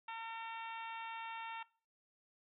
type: harmonic tone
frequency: 454.2 Hz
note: A#4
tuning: 45 cents flat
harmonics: 2 / 3 / 4 / 5 / 6 / 7 / 8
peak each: -44 / -50 / -53 / -54 / -52 / -60 / -59 dBFS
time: 0.08-1.63 s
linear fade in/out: 5 ms
effects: noise-tail reverb RT60 0.4 s tail -21 dB re dry